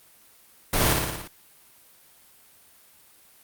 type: noise with echo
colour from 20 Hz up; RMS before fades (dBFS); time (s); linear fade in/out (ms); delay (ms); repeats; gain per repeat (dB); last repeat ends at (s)
pink; -22; 0.73-0.93; 5; 58; 6; -3; 1.278
effects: white hiss -55 dBFS RMS until 3.43 s + Opus 32 kbps